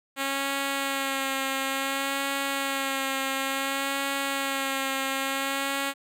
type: tone with vibrato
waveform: 5% pulse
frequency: 272.6 Hz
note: C#4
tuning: 29 cents flat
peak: -15 dBFS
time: 0.16-5.94 s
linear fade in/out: 50 ms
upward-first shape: sine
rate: 0.57 Hz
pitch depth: 22 cents each way
effects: none